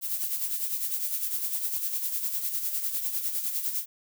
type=noise with tremolo; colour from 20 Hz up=violet; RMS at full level=-28 dBFS; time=0.01-3.86 s; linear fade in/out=50 ms; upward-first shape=sine; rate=9.9 Hz; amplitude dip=55%; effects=none